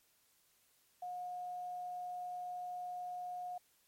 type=tone with quantisation; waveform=sine; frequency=720 Hz; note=F#5; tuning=47 cents flat; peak=-40 dBFS; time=1.02-3.58 s; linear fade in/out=5 ms; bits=11; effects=white hiss -72 dBFS RMS until 3.87 s + MP3 64 kbps